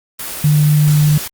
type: tone in noise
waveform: sine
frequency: 150 Hz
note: D3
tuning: 37 cents sharp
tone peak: -8 dBFS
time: 0.44-1.18 s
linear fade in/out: 5 ms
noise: white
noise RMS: -25 dBFS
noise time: 0.19-1.28 s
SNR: +14 dB
effects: Opus 24 kbps